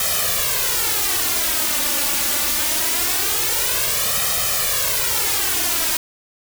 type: noise with flanger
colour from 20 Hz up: white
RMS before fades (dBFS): -20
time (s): 0-5.97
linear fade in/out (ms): 2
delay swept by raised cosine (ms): 1.6 to 3.5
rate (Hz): 0.23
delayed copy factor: +0.85
effects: none